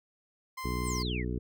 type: tone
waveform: 30% pulse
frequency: 1041 Hz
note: C6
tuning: 9 cents flat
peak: -34 dBFS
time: 0.57-1.03 s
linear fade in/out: 10 ms
type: harmonic tone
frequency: 61.1 Hz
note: B1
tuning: 18 cents flat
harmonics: 1 / 2 / 3 / 4 / 5 / 6 / 7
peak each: -34 / -37 / -39 / -40 / -41 / -42 / -42 dBFS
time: 0.64-1.39 s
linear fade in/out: 10 ms
type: exponential sweep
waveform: sine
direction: down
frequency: 9860 to 1755 Hz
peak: -36 dBFS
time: 0.83-1.25 s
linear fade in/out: 50 ms
effects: none